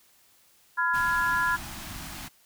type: chord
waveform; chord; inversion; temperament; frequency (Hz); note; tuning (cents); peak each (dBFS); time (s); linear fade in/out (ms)
sine; F diminished; second; just; 1005.8 / 1396.9 / 1676.3; Cb6 / F6 / Ab6; +31 / 0 / +16; -27; 0.77-1.57; 20
type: band-stop noise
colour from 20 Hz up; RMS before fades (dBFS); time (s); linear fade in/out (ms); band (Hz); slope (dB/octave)
pink; -39; 0.93-2.29; 20; 330 to 660; 48
effects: white hiss -61 dBFS RMS until 2.45 s

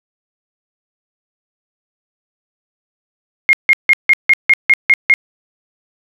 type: tone bursts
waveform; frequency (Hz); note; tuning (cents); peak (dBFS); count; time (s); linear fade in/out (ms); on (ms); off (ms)
sine; 2139; C7; +38; -5; 9; 3.49-5.139; 0; 41; 160
effects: none

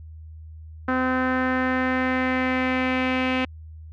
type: tone with low-pass filter sweep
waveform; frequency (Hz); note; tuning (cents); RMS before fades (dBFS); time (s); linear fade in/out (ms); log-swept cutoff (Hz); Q
sawtooth; 257.1; C4; -30; -23; 0.88-3.45; 5; 1500 to 2600; 3.3
effects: added 79 Hz sine -38 dBFS peak until 3.92 s

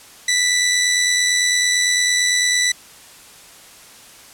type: tone with amplitude modulation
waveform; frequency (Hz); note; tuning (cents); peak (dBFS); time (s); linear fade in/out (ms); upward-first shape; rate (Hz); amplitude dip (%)
15% pulse; 1975.5; B6; 0; -7; 0.28-2.72; 5; sine; 88.9; 35
effects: white hiss -43 dBFS RMS until 4.33 s + low-pass 11000 Hz 12 dB/octave

